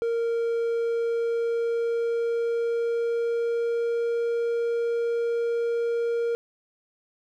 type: tone with pitch glide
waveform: triangle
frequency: 463.8 to 467.8 Hz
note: A#4 to A#4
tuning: -9 to +6 cents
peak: -21 dBFS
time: 0.02-6.35 s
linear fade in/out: 0 ms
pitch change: +15 cents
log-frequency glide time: 0.61-4.16 s
effects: none